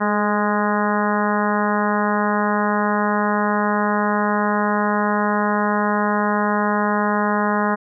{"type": "harmonic tone with a mistuned harmonic", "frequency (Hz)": 207.7, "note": "G#3", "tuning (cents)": 0, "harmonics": [1, 2, 3, 4, 5, 6, 7, 8, 9], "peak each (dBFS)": [-21, -26, -26, -25, -24, -27, -28, -30, -32], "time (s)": [0, 7.76], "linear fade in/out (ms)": 20, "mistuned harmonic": 2, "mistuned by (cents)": 26, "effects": []}